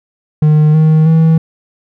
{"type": "tone with pitch steps", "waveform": "triangle", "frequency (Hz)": [152.5, 156.88, 161.38], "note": ["D#3", "D#3", "E3"], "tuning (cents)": [-34, 15, -36], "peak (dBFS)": -3, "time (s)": [0.42, 1.38], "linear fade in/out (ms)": 5, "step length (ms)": 320, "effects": []}